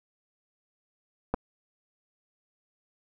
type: clicks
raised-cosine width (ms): 1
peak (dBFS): -12 / -18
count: 2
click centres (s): 1.34 / 1.344
effects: none